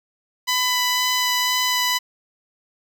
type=tone with vibrato; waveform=10% pulse; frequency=998 Hz; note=B5; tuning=18 cents sharp; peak=-10 dBFS; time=0.47-1.99 s; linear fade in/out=20 ms; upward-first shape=sine; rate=2 Hz; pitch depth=8 cents each way; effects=none